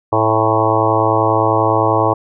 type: harmonic tone with a mistuned harmonic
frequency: 110 Hz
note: A2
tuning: in tune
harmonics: 1 / 3 / 4 / 5 / 6 / 7 / 8 / 9 / 10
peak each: -20 / -20 / -20 / -20 / -20 / -20 / -20 / -20 / -20 dBFS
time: 0.12-2.14 s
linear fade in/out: 10 ms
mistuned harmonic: 7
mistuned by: +38 cents
effects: none